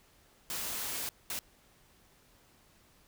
white noise bursts at uneven times, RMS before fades -37 dBFS, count 2, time 0.5-1.09 / 1.3-1.39 s, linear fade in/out 0 ms, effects pink hiss -64 dBFS RMS until 3.07 s

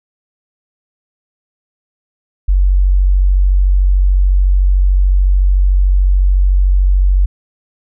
sine tone, 46.84 Hz, F#1, 22 cents sharp, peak -7 dBFS, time 2.48-7.26 s, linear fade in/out 10 ms, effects none

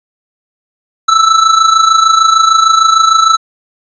square tone with amplitude modulation, 1318.5 Hz, E6, in tune, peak -3 dBFS, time 1.08-3.37 s, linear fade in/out 10 ms, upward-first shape sine, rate 26.6 Hz, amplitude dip 65%, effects resampled to 16000 Hz

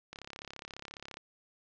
click train, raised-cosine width 0.2 ms, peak -26 dBFS, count 37, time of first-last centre 0.13-1.17 s, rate 34.6 Hz, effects low-pass 6000 Hz 12 dB/octave

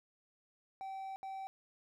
triangle tone bursts at uneven times, 772 Hz, G5, 27 cents flat, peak -39 dBFS, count 2, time 0.81-1.16 / 1.23-1.47 s, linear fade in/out 0 ms, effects none

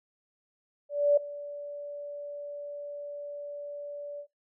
sine tone with ADSR envelope, 579 Hz, D5, 25 cents flat, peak -17 dBFS, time 0.89-4.27 s, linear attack 280 ms, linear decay 6 ms, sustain -19 dB, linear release 77 ms, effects noise-tail reverb RT60 0.2 s tail -19 dB re dry

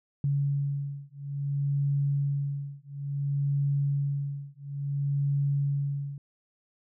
sine beating tone pair, 140.8 / 141.38 Hz, C#3 / C#3, +27 / +34 cents, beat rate 0.58 Hz, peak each -29 dBFS, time 0.24-6.18 s, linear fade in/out 2 ms, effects none

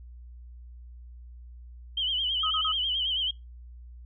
sine tone with vibrato, 3088 Hz, G7, 27 cents flat, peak -25 dBFS, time 1.97-3.31 s, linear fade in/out 5 ms, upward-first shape sine, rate 9.2 Hz, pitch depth 84 cents each way
sine tone bursts, 1267 Hz, D#6, 31 cents sharp, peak -28 dBFS, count 3, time 2.43-2.72 s, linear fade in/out 5 ms, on 76 ms, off 31 ms
effects noise-tail reverb RT60 0.2 s tail -23 dB re dry + added 60 Hz sine -43 dBFS peak until 4.05 s

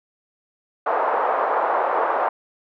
white band-pass noise, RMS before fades -21 dBFS, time 0.86-2.29 s, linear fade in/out 5 ms, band 490 to 1100 Hz, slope 24 dB/octave, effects none

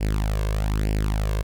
sawtooth tone with flanger, 52.2 Hz, G#1, 10 cents sharp, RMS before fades -23 dBFS, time 0-1.43 s, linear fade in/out 20 ms, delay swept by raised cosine 0.39 to 1.89 ms, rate 1.1 Hz, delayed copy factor +0.75, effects none

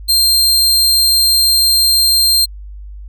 sawtooth tone, 4178 Hz, C8, 3 cents flat, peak -6 dBFS, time 0.08-2.46 s, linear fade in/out 20 ms, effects added 50 Hz sine -28 dBFS peak until 3.08 s

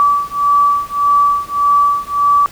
sine beating tone pair, 1151 / 1152.7 Hz, D6 / D6, -35 / -33 cents, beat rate 1.7 Hz, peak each -13 dBFS, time 0-2.46 s, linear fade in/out 0 ms, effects pink hiss -38 dBFS RMS until 2.51 s

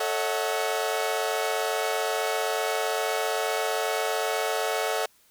sawtooth chord, F# minor seventh, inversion first, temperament equal with one note detuned, 440 / 554.4 / 642.3 / 740 Hz, A4 / C#5 / E5 / F#5, 0 / 0 / -45 / 0 cents, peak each -26 / -28 / -27 / -27 dBFS, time 0-5.06 s, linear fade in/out 5 ms, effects white hiss -61 dBFS RMS until 5.3 s

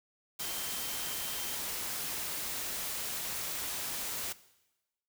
sine tone in noise, 3136 Hz, G7, in tune, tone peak -47 dBFS, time 0.4-1.56 s, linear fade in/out 10 ms, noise white, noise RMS -37 dBFS, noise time 0.39-4.33 s, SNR -13 dB, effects noise-tail reverb RT60 1.0 s tail -18 dB re dry

